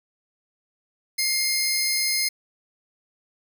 20% pulse tone pair together, 2118 / 5073 Hz, C7 / D#8, +21 / +33 cents, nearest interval octave + minor third, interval 1512 cents, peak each -19 / -19 dBFS, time 1.18-2.29 s, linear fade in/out 10 ms, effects none

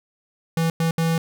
square tone bursts at uneven times, 164.4 Hz, E3, 4 cents flat, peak -19 dBFS, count 3, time 0.57-0.7 / 0.8-0.91 / 0.98-1.18 s, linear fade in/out 2 ms, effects none

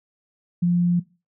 sine tone, 175 Hz, F3, 4 cents sharp, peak -16 dBFS, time 0.62-1 s, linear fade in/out 10 ms, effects noise-tail reverb RT60 0.3 s tail -20 dB re dry

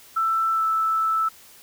sine tone with pitch glide, 1329 to 1316 Hz, E6 to E6, +14 to -3 cents, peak -19 dBFS, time 0.16-1.29 s, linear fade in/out 10 ms, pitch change -17 cents, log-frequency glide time 0.53-0.63 s, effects white hiss -49 dBFS RMS until 1.62 s

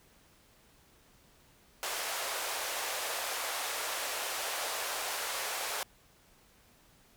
pink band-pass noise, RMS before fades -36 dBFS, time 1.83-5.83 s, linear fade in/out 0 ms, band 530 to 15000 Hz, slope 24 dB/octave, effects pink hiss -63 dBFS RMS until 7.16 s

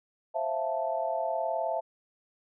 sine chord, F major seventh, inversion second, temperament equal with one note detuned, 529.9 / 659.3 / 698.5 / 880 Hz, C5 / E5 / F5 / A5, +22 / 0 / 0 / 0 cents, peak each -36 / -30 / -36 / -34 dBFS, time 0.34-1.81 s, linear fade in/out 20 ms, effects none

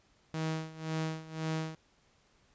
sawtooth tone with tremolo, 159.1 Hz, D#3, 39 cents sharp, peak -27 dBFS, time 0.34-1.75 s, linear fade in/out 0 ms, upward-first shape sine, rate 1.9 Hz, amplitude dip 85%, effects pink hiss -68 dBFS RMS until 2.54 s + resampled to 16000 Hz

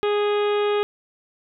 harmonic tone, 413.8 Hz, G#4, 6 cents flat, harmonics 1 / 2 / 3 / 4 / 5 / 6 / 7 / 8 / 9, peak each -19 / -30 / -30 / -37 / -39 / -36 / -40 / -37 / -42 dBFS, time 0.03-0.83 s, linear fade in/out 0 ms, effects none

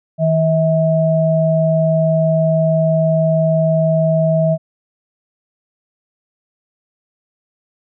sine tone pair together, 160 / 644.6 Hz, D#3 / E5, +49 / -39 cents, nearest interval 2 octaves, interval 2412 cents, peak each -14 dBFS, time 0.18-4.58 s, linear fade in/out 50 ms, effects none

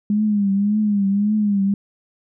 sine tone with vibrato, 204.7 Hz, G#3, 25 cents flat, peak -15 dBFS, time 0.1-1.74 s, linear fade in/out 2 ms, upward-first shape triangle, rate 1.8 Hz, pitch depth 92 cents each way, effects none

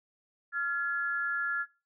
sine tone pair together, 1388.9 / 1700 Hz, F6 / G#6, -10 / +40 cents, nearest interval minor third, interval 350 cents, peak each -31 / -31 dBFS, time 0.52-1.66 s, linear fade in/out 50 ms, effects noise-tail reverb RT60 0.3 s tail -19 dB re dry

